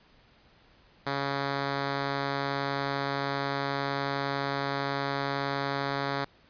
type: tone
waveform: 5% pulse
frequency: 139.3 Hz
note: C#3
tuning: 9 cents sharp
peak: -17 dBFS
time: 1.06-6.25 s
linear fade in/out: 10 ms
effects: pink hiss -60 dBFS RMS until 6.49 s + resampled to 11025 Hz